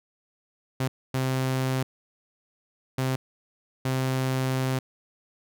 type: tone bursts at uneven times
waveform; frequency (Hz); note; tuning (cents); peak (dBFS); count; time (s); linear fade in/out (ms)
sawtooth; 130.81; C3; 0; -20; 4; 0.8-0.88 / 1.14-1.83 / 2.98-3.16 / 3.85-4.79; 5
effects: none